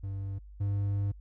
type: tone pair in turn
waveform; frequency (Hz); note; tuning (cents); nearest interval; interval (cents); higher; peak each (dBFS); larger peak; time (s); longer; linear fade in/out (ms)
triangle; 98 / 100.29; G2 / G2; 0 / +40; unison; 40; second; -31 / -25; second; 0.03-0.39 / 0.6-1.12; second; 10
effects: added 50 Hz sine -46 dBFS peak until 1.2 s